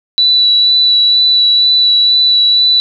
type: tone with vibrato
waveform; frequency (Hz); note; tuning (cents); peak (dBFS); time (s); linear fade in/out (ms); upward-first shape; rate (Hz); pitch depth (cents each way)
sine; 3952; B7; 0; -6; 0.18-2.8; 0; sine; 2.1; 12
effects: none